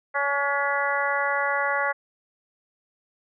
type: harmonic tone with a mistuned harmonic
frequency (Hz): 281.9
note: C#4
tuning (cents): +29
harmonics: 2 / 3 / 4 / 5 / 6 / 7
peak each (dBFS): -29 / -29 / -29 / -29 / -29 / -29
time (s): 0.14-1.93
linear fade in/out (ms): 20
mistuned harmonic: 5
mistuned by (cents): +21
effects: none